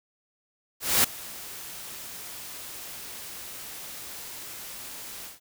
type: noise with ADSR envelope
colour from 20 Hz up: white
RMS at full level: -19 dBFS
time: 0.8-5.4 s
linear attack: 240 ms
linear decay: 6 ms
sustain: -21 dB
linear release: 150 ms
effects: none